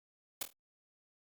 white noise with echo, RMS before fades -35 dBFS, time 0.41-0.43 s, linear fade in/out 5 ms, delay 25 ms, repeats 4, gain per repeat -8 dB, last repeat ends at 0.53 s, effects Opus 48 kbps

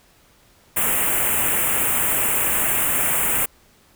white band-stop noise, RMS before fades -20 dBFS, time 0.76-3.46 s, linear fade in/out 10 ms, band 2900 to 7700 Hz, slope 48 dB/octave, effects pink hiss -55 dBFS RMS until 3.95 s

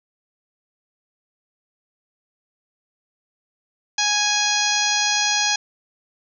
harmonic tone with a mistuned harmonic, 830.6 Hz, G#5, in tune, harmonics 1 / 2 / 3 / 4 / 5 / 6 / 7 / 8, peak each -26 / -26 / -26 / -26 / -26 / -26 / -26 / -26 dBFS, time 3.98-5.56 s, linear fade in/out 5 ms, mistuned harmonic 8, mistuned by -31 cents, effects none

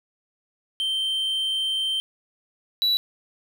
triangle tone pair in turn, 3124 / 3936 Hz, G7 / B7, -7 / -7 cents, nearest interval major third, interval 400 cents, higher second, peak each -21 / -17 dBFS, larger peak second, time 0.8-2 / 2.82-2.97 s, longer first, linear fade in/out 0 ms, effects none

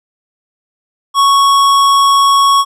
sine tone with hard clipping, 1109 Hz, C#6, in tune, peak -8 dBFS, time 1.14-2.65 s, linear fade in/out 50 ms, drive 15 dB, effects none

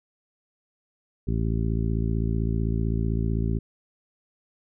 harmonic tone, 55.7 Hz, A1, 22 cents sharp, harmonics 1 / 2 / 3 / 4 / 5 / 6 / 7, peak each -26 / -27 / -30 / -32 / -37 / -38 / -37 dBFS, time 1.27-3.59 s, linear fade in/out 10 ms, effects none

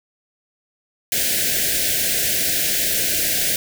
white band-stop noise, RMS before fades -20 dBFS, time 1.12-3.56 s, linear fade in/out 2 ms, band 720 to 1500 Hz, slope 96 dB/octave, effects none

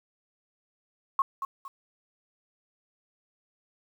sine tone with echo, 1088 Hz, C#6, 33 cents flat, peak -20 dBFS, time 1.19-1.22 s, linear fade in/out 2 ms, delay 230 ms, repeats 2, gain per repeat -9 dB, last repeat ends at 1.68 s, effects 9-bit

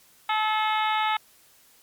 harmonic tone with a mistuned harmonic, 431.9 Hz, A4, 32 cents flat, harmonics 2 / 3 / 4 / 5 / 6 / 7 / 8 / 9, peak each -24 / -28 / -34 / -31 / -37 / -36 / -38 / -36 dBFS, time 0.29-1.17 s, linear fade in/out 5 ms, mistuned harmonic 9, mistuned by -58 cents, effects white hiss -57 dBFS RMS until 1.82 s + MP3 96 kbps

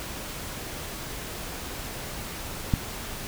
click, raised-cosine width 5 ms, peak -8 dBFS, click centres 2.738 s, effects pink hiss -36 dBFS RMS until 3.27 s

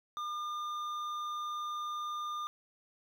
triangle tone with hard clipping, 1206 Hz, D6, 46 cents sharp, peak -37 dBFS, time 0.17-2.47 s, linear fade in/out 0 ms, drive 11 dB, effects none

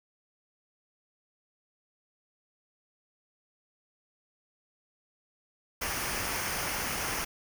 pink noise with comb filter, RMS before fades -33 dBFS, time 5.81-7.25 s, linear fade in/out 10 ms, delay 0.26 ms, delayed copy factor -0.55, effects none

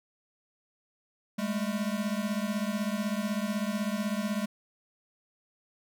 square beating tone pair, 202.1 / 218.1 Hz, G#3 / A3, -47 / -15 cents, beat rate 16 Hz, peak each -32 / -33 dBFS, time 1.38-4.46 s, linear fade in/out 10 ms, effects none

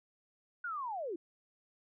sine linear sweep, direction down, 1480 to 311 Hz, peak -36 dBFS, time 0.64-1.16 s, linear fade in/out 5 ms, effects none

